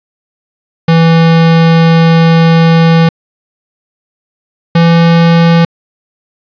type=tone pair in turn; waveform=square; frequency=164.81 / 167.69 Hz; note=E3 / E3; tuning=0 / +30 cents; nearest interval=unison; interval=30 cents; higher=second; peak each=-4 dBFS; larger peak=neither; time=0.88-3.09 / 4.75-5.65 s; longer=first; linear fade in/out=5 ms; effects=resampled to 11025 Hz + 7-bit